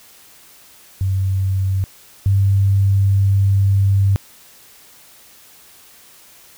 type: tone pair in turn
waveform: sine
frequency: 95.7 / 98.28 Hz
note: G2 / G2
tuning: -41 / +5 cents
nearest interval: unison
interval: 46 cents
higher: second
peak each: -15 / -11 dBFS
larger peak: second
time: 1.01-1.84 / 2.26-4.16 s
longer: second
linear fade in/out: 0 ms
effects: white hiss -46 dBFS RMS until 6.57 s